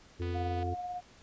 harmonic tone, 88 Hz, F2, 14 cents sharp, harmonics 1 / 3 / 4 / 5, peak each -33 / -43 / -39 / -43 dBFS, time 0.19-0.75 s, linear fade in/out 20 ms
click train, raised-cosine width 0.3 ms, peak -33 dBFS, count 102, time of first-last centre 0.22-0.629 s, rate 247 Hz
sine tone with tremolo, 718 Hz, F5, 48 cents sharp, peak -34 dBFS, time 0.34-1.01 s, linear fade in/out 20 ms, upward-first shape sine, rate 18 Hz, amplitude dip 35%
effects pink hiss -58 dBFS RMS until 1.22 s + resampled to 16000 Hz

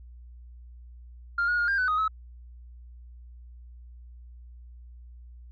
sine tone with pitch steps, 1399 / 1444 / 1422 / 1598 / 1502 / 1249 / 1291 Hz, F6 / F#6 / F6 / G6 / F#6 / D#6 / E6, +3 / -43 / +31 / +33 / +26 / +6 / -37 cents, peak -21 dBFS, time 1.38-2.08 s, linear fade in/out 5 ms, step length 100 ms, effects tanh soft clip ceiling -20 dBFS + added 60 Hz sine -44 dBFS peak until 5.51 s

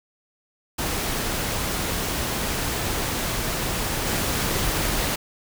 pink noise with level steps, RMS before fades -26 / -24 dBFS, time 0.78-5.16 s, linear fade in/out 10 ms, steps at 4.06 s, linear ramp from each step 10 ms, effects none

